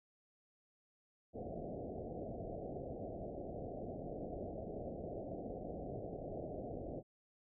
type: low-pass noise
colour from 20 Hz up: white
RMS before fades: -45 dBFS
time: 1.33-7.03 s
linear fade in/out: 50 ms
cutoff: 720 Hz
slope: 96 dB/octave
effects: none